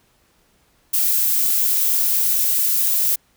violet noise, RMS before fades -18 dBFS, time 0.93-3.16 s, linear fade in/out 10 ms, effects pink hiss -60 dBFS RMS until 3.36 s

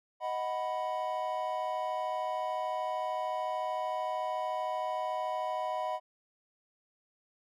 triangle chord, B major, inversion first, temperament equal with one note detuned, 626.6 / 740 / 987.8 Hz, D#5 / F#5 / B5, +12 / 0 / 0 cents, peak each -34 dBFS, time 0.2-6 s, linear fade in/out 50 ms, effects none

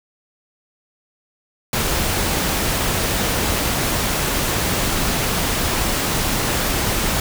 pink noise, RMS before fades -20 dBFS, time 1.73-7.2 s, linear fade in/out 2 ms, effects none

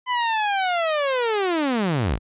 sawtooth linear sweep, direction down, 1015 to 36.71 Hz, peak -16 dBFS, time 0.06-2.19 s, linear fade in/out 50 ms, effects resampled to 8000 Hz

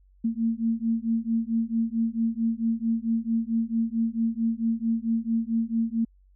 sine beating tone pair, 225.5 / 230 Hz, A3 / A#3, +43 / -23 cents, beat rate 4.5 Hz, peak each -26 dBFS, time 0.24-6.05 s, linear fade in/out 10 ms, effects added 47 Hz sine -55 dBFS peak until 6.35 s

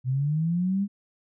sine linear sweep, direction up, 124.3 to 204.6 Hz, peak -22 dBFS, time 0.04-0.88 s, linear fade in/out 50 ms, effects none

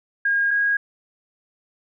sine tone pair in turn, 1625 / 1640.1 Hz, G#6 / G#6, -38 / -22 cents, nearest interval unison, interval 16 cents, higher second, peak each -17 dBFS, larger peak neither, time 0.25-0.51 / 0.51-0.77 s, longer neither, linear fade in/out 5 ms, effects none

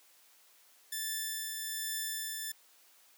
5% pulse tone with tremolo, 1760 Hz, A6, in tune, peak -23 dBFS, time 0.92-2.52 s, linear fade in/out 5 ms, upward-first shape triangle, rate 1.2 Hz, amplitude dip 35%, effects white hiss -63 dBFS RMS until 3.17 s + high-pass 400 Hz 12 dB/octave

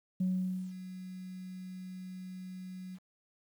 sine tone with ADSR envelope, 185 Hz, F#3, in tune, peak -26 dBFS, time 0.2-2.99 s, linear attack 8 ms, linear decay 510 ms, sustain -15 dB, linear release 44 ms, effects tanh soft clip ceiling -24 dBFS + 10-bit

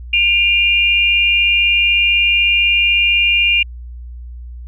sine tone pair together, 2410 / 2794 Hz, D7 / F7, +44 / 0 cents, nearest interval minor third, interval 256 cents, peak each -13 dBFS, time 0.13-3.63 s, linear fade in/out 5 ms, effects added 60 Hz sine -28 dBFS peak until 4.67 s

